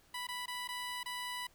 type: tone with dropouts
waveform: 15% pulse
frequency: 987.8 Hz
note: B5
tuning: in tune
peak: -32 dBFS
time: 0.14-1.47 s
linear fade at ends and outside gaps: 5 ms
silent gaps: 0.27-0.286 / 0.459-0.479 / 0.676-0.687 / 1.032-1.058 s
effects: pink hiss -66 dBFS RMS until 1.54 s